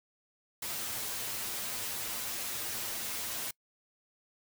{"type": "noise with comb filter", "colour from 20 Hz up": "white", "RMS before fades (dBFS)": -37, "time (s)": [0.62, 3.51], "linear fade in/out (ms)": 5, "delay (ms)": 8.8, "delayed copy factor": 0.75, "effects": ["noise-tail reverb RT60 0.1 s tail -25 dB re dry"]}